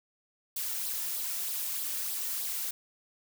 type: noise with flanger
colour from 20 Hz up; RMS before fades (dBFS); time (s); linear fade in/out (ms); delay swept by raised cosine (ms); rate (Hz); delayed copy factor
blue; -34; 0.56-2.71; 5; 0.21 to 2.21; 3.2; +0.5
effects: none